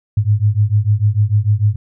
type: beating tone pair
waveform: sine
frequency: 101.5 / 108.2 Hz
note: G#2 / A2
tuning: -39 / -29 cents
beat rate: 6.7 Hz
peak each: -14 dBFS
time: 0.17-1.76 s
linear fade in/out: 5 ms
effects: none